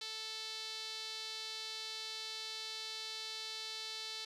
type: tone with band-pass filter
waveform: sawtooth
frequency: 440 Hz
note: A4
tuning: in tune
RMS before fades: -44 dBFS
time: 0.01-4.25 s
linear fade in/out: 5 ms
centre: 4200 Hz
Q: 3.4
effects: none